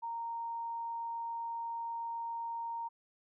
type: tone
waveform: sine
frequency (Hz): 927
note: A#5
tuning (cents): -10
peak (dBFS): -36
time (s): 0.02-2.89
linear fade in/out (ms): 20
effects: none